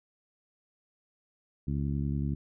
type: harmonic tone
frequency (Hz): 70.7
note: C#2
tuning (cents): +35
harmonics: 1 / 2 / 3 / 4 / 5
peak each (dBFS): -33 / -31 / -35 / -39 / -47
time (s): 1.67-2.35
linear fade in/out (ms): 10
effects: none